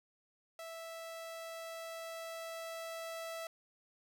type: tone with level ramp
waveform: sawtooth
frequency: 658 Hz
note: E5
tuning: 3 cents flat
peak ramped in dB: -41 to -37 dBFS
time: 0.59-3.47 s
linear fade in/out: 2 ms
effects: none